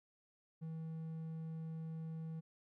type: tone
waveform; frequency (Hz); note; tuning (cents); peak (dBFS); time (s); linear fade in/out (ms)
triangle; 161.1; E3; -39; -40; 0.61-2.41; 20
effects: none